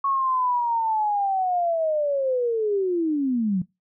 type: linear sweep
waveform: sine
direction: down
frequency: 1108.7 to 174.61 Hz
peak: -20 dBFS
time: 0.04-3.62 s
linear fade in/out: 5 ms
effects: noise-tail reverb RT60 0.2 s tail -21 dB re dry